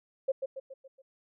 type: tone with echo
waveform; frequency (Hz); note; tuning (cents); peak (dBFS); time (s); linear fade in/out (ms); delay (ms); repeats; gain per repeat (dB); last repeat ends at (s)
sine; 534; C5; +35; -24; 0.28-0.32; 10; 140; 5; -6; 1.02
effects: none